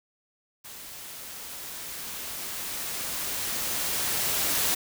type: noise with level ramp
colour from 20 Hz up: white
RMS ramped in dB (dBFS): -43 to -25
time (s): 0.64-4.75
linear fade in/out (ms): 10
effects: none